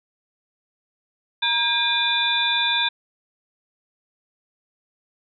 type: tone cluster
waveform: sine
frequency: 946 / 1613 / 2427 / 3548 / 3907 Hz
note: A#5 / G6 / D#7 / A7 / B7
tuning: +25 / +49 / -44 / +14 / -19 cents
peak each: -27 / -26 / -27 / -21 / -28 dBFS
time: 1.42-2.89 s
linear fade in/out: 10 ms
effects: none

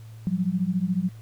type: beating tone pair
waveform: sine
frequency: 176.8 / 190.8 Hz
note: F3 / G3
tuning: +22 / -47 cents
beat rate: 14 Hz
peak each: -25 dBFS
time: 0.27-1.09 s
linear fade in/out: 0 ms
effects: added 111 Hz sine -40 dBFS peak until 1.21 s + pink hiss -57 dBFS RMS until 1.21 s

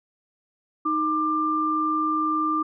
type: tone pair together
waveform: sine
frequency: 311.1 / 1189.2 Hz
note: D#4 / D6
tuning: 0 / +21 cents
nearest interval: octave + major seventh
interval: 2321 cents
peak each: -26 / -22 dBFS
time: 0.85-2.63 s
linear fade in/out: 10 ms
effects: none

